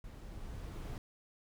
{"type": "noise with level ramp", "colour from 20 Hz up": "brown", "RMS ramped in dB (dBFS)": [-49, -41], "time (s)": [0.04, 0.98], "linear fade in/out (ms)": 2, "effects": []}